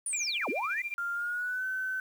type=linear two-way sweep; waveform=sine; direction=down then up; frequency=9640 to 220 to 2090 Hz; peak=-30 dBFS; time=0.06-0.82 s; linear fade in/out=2 ms; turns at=0.49 s
type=tone with tremolo; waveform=sine; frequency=2380 Hz; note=D7; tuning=22 cents sharp; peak=-30 dBFS; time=0.13-0.94 s; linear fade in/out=0 ms; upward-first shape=sine; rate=14 Hz; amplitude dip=85%
type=tone with pitch glide; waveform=sine; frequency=1396.9 to 1523.3 Hz; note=F6 to F#6; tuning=0 to +50 cents; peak=-30 dBFS; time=0.98-2 s; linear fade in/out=2 ms; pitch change=+150 cents; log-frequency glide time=1.14-1.65 s
effects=tanh soft clip ceiling -20 dBFS + 9-bit